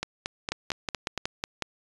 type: two click trains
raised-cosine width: 0.2 ms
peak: -11 / -12 dBFS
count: 7 / 6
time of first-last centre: 0.52-1.623 / 0.03-1.177 s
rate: 5.44 / 4.36 Hz
effects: resampled to 22050 Hz